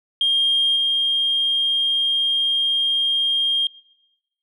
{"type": "tone with level steps", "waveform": "sine", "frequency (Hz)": 3218, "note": "G7", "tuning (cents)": 45, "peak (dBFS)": [-14, -16], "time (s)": [0.21, 3.67], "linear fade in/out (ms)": 2, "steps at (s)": 0.76, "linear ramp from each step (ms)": 2, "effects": ["noise-tail reverb RT60 1.0 s tail -23 dB re dry", "tanh soft clip ceiling -11 dBFS"]}